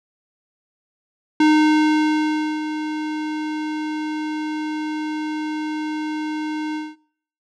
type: tone with ADSR envelope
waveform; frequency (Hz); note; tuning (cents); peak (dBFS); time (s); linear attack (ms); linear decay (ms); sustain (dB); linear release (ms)
square; 307.1; D#4; -23; -12; 1.4-6.96; 4; 1200; -12; 210
effects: noise-tail reverb RT60 0.6 s tail -20 dB re dry + low-pass 4000 Hz 12 dB/octave

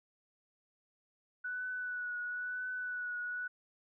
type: tone with vibrato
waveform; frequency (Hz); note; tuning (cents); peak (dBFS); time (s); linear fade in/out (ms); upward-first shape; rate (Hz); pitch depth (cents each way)
sine; 1480; F#6; 0; -36; 1.44-3.48; 10; triangle; 1; 29
effects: none

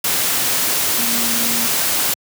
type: tone in noise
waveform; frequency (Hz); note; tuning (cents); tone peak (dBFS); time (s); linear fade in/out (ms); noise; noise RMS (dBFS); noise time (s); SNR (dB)
sine; 234.1; A#3; +8; -26; 0.98-1.67; 5; white; -18; 0.04-2.14; -11
effects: high-pass 100 Hz 12 dB/octave

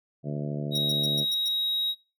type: harmonic tone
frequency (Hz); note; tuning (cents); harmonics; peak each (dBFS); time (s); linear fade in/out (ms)
73.1; D2; -7; 2 / 3 / 4 / 5 / 6 / 7 / 8 / 9; -30 / -36 / -38 / -40 / -43 / -44 / -44 / -41; 0.23-1.26; 50
type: tone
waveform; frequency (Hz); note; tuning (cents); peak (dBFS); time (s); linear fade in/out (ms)
triangle; 3805; A#7; +35; -24; 0.71-1.95; 50
type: tone bursts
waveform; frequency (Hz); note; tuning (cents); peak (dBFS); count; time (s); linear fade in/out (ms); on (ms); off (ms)
25% pulse; 5588; F8; 0; -29; 6; 0.75-1.486; 5; 31; 110
effects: noise-tail reverb RT60 0.3 s tail -20 dB re dry

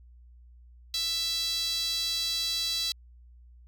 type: tone with high-pass filter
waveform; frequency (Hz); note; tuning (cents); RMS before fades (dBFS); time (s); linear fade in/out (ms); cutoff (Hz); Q
sawtooth; 662; E5; +7; -30; 0.94-2.92; 2; 4100; 5.8
effects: added 60 Hz sine -50 dBFS peak until 3.67 s

